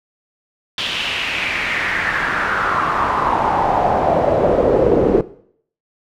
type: noise with band-pass filter sweep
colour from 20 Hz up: brown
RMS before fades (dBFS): -17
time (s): 0.78-5.21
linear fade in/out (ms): 2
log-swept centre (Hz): 3300 to 400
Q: 3.7
effects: noise-tail reverb RT60 0.6 s tail -17 dB re dry